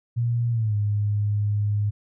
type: tone with pitch glide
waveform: sine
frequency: 118.4 to 103.67 Hz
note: A#2 to G#2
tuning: +27 to -3 cents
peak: -20 dBFS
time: 0.16-1.91 s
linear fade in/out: 20 ms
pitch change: -230 cents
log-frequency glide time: 0.51-0.75 s
effects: none